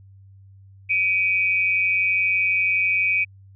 sine tone pair together, 2303 / 2491 Hz, D7 / D#7, -34 / +1 cents, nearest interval minor second, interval 135 cents, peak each -21 / -20 dBFS, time 0.89-3.25 s, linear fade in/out 20 ms, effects added 97 Hz sine -45 dBFS peak until 3.55 s

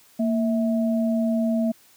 sine tone pair together, 230 / 650.5 Hz, A#3 / E5, -23 / -23 cents, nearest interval octave + tritone, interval 1800 cents, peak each -20 / -27 dBFS, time 0.19-1.72 s, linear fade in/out 10 ms, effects white hiss -55 dBFS RMS until 1.96 s + high-pass 80 Hz 12 dB/octave

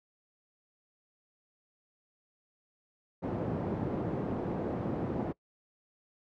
pink band-pass noise, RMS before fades -34 dBFS, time 3.22-5.33 s, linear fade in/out 20 ms, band 130 to 560 Hz, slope 12 dB/octave, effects noise-tail reverb RT60 0.1 s tail -22 dB re dry

